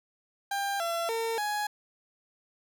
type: tone with pitch steps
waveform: 30% pulse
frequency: 797 / 676 / 455 / 835 Hz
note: G5 / E5 / A#4 / G#5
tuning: +28 / +43 / -42 / +9 cents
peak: -26 dBFS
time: 0.51-1.67 s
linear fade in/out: 5 ms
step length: 290 ms
effects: none